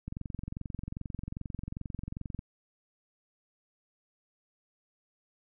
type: click train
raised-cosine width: 5 ms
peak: -25 dBFS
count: 53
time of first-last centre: 0.08-2.391 s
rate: 22.5 Hz
effects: none